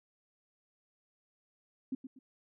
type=tone with echo; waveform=sine; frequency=261.6 Hz; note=C4; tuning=in tune; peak=-32 dBFS; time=1.92-1.95 s; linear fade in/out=5 ms; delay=120 ms; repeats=2; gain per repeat=-10 dB; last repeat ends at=2.19 s; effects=none